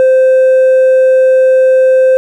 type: tone with hard clipping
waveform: triangle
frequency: 520 Hz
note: C5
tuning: 11 cents flat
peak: -3 dBFS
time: 0-2.17 s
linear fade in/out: 0 ms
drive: 1 dB
effects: none